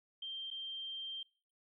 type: tone with dropouts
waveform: sine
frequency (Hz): 3160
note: G7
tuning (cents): +13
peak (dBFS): -40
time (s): 0.22-1.23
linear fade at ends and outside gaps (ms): 5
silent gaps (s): 0.504-0.511
effects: noise-tail reverb RT60 0.5 s tail -24 dB re dry